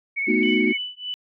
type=tone with vibrato; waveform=sine; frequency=2217 Hz; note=C#7; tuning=in tune; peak=-22 dBFS; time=0.16-0.78 s; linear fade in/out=20 ms; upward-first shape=triangle; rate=16 Hz; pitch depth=28 cents each way
type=chord; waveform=sine; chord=B dominant seventh; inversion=third; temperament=equal; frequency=220 / 246.9 / 311.1 / 370 Hz; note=A3 / B3 / D#4 / F#4; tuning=0 / 0 / 0 / 0 cents; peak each=-23 dBFS; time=0.27-0.73 s; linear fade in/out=20 ms
type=tone with tremolo; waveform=sine; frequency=2982 Hz; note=F#7; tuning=13 cents sharp; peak=-25 dBFS; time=0.43-1.14 s; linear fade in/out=0 ms; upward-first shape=triangle; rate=3.3 Hz; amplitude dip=100%
effects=tanh soft clip ceiling -5 dBFS